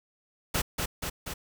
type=noise with echo; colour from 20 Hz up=pink; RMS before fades=-27 dBFS; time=0.54-0.62 s; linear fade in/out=10 ms; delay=240 ms; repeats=3; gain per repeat=-3 dB; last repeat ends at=1.34 s; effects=none